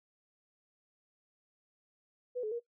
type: tone with pitch steps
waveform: sine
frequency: 495.2 / 429.1 / 471.5 Hz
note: B4 / A4 / A#4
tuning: +5 / -43 / +20 cents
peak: -33 dBFS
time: 2.35-2.599 s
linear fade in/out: 20 ms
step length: 83 ms
effects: noise-tail reverb RT60 0.1 s tail -18 dB re dry